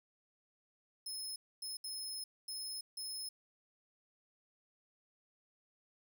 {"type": "tone bursts at uneven times", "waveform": "25% pulse", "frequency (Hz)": 5180, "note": "E8", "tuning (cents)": -31, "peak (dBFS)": -36, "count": 5, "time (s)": [[1.06, 1.36], [1.62, 1.77], [1.84, 2.24], [2.48, 2.81], [2.97, 3.29]], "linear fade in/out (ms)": 5, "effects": []}